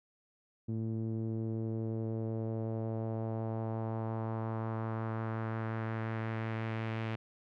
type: tone with low-pass filter sweep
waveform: sawtooth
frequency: 111.8 Hz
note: A2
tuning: 28 cents sharp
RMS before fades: -36 dBFS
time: 0.68-7.16 s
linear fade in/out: 10 ms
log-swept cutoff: 280 to 2600 Hz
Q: 1.7
effects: none